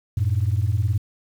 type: beating tone pair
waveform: sine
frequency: 92.5 / 111.5 Hz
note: F#2 / A2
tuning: 0 / +23 cents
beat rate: 19 Hz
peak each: -20 dBFS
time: 0.17-0.98 s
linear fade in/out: 5 ms
effects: tanh soft clip ceiling -13 dBFS + 8-bit